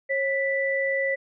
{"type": "tone pair together", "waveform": "sine", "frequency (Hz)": [543.9, 1975.5], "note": ["C#5", "B6"], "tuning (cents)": [-33, 0], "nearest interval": "octave + minor seventh", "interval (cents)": 2233, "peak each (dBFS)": -25, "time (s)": [0.09, 1.16], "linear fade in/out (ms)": 20, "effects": []}